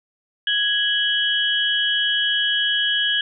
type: tone cluster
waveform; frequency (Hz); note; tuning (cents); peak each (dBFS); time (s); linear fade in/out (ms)
sine; 1661 / 2986 / 3263; G#6 / F#7 / G#7; 0 / +15 / -31; -22; 0.47-3.21; 2
effects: none